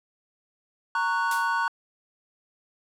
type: chord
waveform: triangle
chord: F# major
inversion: first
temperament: just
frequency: 925 / 1110 / 1480 Hz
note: A#5 / C#6 / F#6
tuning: -14 / +2 / 0 cents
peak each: -25 / -27 / -25 dBFS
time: 0.95-1.68 s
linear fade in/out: 2 ms
type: noise with exponential decay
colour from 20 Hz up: blue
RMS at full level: -28 dBFS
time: 1.31-1.57 s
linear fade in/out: 2 ms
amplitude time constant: 56 ms
effects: low-pass 11000 Hz 12 dB/octave